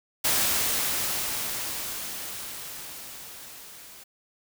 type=noise with level ramp; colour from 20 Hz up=white; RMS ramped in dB=-23 to -47 dBFS; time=0.24-4.04 s; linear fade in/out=10 ms; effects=none